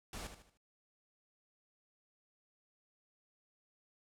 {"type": "noise with echo", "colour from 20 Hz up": "pink", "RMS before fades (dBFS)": -45, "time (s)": [0.13, 0.27], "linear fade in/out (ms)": 2, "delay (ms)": 76, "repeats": 4, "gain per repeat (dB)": -8, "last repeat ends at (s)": 0.574, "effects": ["low-pass 11000 Hz 12 dB/octave"]}